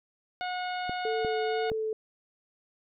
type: harmonic tone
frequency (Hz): 727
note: F#5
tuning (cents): -31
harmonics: 1 / 2 / 3 / 4 / 5 / 6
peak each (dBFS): -32 / -38 / -42 / -44 / -46 / -48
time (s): 0.41-1.7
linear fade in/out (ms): 0
type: clicks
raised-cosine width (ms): 2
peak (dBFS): -22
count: 3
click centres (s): 0.895 / 1.248 / 1.717
type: tone with vibrato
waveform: sine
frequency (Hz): 440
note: A4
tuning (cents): 0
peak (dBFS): -28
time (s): 1.05-1.93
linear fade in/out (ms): 2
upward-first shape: sine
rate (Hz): 2.1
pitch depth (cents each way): 14
effects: none